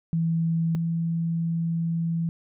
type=tone pair in turn; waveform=sine; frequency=164.81 / 166.24 Hz; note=E3 / E3; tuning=0 / +15 cents; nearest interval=unison; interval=15 cents; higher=second; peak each=-21 / -23 dBFS; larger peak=first; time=0.13-0.75 / 0.75-2.29 s; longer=second; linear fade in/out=0 ms; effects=none